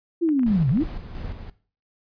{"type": "linear two-way sweep", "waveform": "sine", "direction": "down then up", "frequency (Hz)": [349.2, 120.7, 349.2], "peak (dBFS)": -17, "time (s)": [0.21, 0.84], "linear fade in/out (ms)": 20, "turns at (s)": 0.7}
{"type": "clicks", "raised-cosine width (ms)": 0.5, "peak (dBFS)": -27, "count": 5, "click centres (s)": [0.29, 0.394, 0.433, 0.693, 0.774]}
{"type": "noise with tremolo", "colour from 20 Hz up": "brown", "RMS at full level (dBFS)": -32, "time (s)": [0.46, 1.5], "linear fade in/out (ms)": 5, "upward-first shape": "square", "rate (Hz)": 2.9, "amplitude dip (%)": 45}
{"effects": ["noise-tail reverb RT60 0.4 s tail -17 dB re dry", "resampled to 11025 Hz"]}